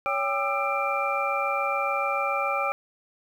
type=tone cluster; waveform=sine; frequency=561 / 797 / 1202 / 1329 / 2365 Hz; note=C#5 / G5 / D6 / E6 / D7; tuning=+21 / +28 / +40 / +14 / +12 cents; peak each=-30 dBFS; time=0.06-2.72 s; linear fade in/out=0 ms; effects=9-bit